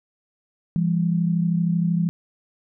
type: tone pair together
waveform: sine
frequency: 168.73 / 201.6 Hz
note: E3 / G3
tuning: +41 / +49 cents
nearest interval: minor third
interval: 308 cents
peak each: -19 / -25 dBFS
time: 0.76-2.09 s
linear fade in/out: 0 ms
effects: none